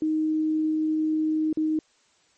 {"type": "tone with dropouts", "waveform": "sine", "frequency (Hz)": 312.1, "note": "D#4", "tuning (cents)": 5, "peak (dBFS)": -21, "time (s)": [0.02, 1.79], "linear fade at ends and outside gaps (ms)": 2, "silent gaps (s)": [1.529, 1.572], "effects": ["white hiss -63 dBFS RMS until 2.37 s", "MP3 32 kbps"]}